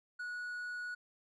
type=tone; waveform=triangle; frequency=1463 Hz; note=F#6; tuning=20 cents flat; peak=-37 dBFS; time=0.19-0.95 s; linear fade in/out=10 ms; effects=resampled to 24000 Hz